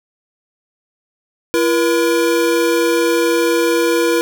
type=tone pair together; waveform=square; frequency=338.1 / 478.2 Hz; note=E4 / A#4; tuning=+44 / +44 cents; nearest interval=tritone; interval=600 cents; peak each=-16 dBFS; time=1.54-4.21 s; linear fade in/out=0 ms; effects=none